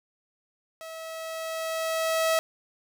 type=tone with level ramp; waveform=sawtooth; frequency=647 Hz; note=E5; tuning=32 cents flat; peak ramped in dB=-35 to -17 dBFS; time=0.81-2.39 s; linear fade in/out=0 ms; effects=none